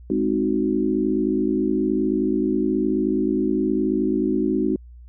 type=chord; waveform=sine; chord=Ab dominant seventh; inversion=none; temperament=equal; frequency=207.7 / 261.6 / 311.1 / 370 Hz; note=Ab3 / C4 / Eb4 / Gb4; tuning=0 / 0 / 0 / 0 cents; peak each=-25 / -24 / -23 / -24 dBFS; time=0.1-4.76 s; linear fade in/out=2 ms; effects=added 60 Hz sine -40 dBFS peak until 5.08 s